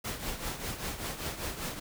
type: noise with tremolo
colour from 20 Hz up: pink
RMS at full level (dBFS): -34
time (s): 0.04-1.8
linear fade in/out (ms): 10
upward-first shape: triangle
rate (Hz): 5.1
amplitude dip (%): 70
effects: none